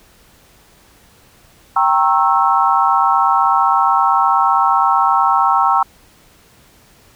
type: chord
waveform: sine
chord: G diminished seventh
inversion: none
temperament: equal with one note detuned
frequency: 784 / 932.3 / 1087.8 / 1318.5 Hz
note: G5 / Bb5 / Db6 / Fb6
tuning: 0 / 0 / -33 / 0 cents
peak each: -16 dBFS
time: 1.76-5.83 s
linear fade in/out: 5 ms
effects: pink hiss -49 dBFS RMS until 7.15 s